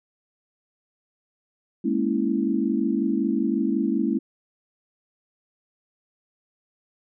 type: chord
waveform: sine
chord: A# half-diminished seventh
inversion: third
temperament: equal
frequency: 207.7 / 233.1 / 277.2 / 329.6 Hz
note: G#3 / A#3 / C#4 / E4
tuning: 0 / 0 / 0 / 0 cents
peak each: -26 dBFS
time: 1.84-4.19 s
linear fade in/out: 10 ms
effects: none